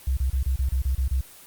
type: tone bursts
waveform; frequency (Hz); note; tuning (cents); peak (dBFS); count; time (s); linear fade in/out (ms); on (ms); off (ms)
sine; 65.41; C2; 0; -20; 9; 0.07-1.21; 5; 100; 30
effects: white hiss -47 dBFS RMS until 1.46 s + Opus 24 kbps